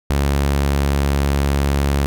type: tone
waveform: sawtooth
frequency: 70.2 Hz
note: C#2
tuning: 22 cents sharp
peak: -11 dBFS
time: 0.1-2.06 s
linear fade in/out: 0 ms
effects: none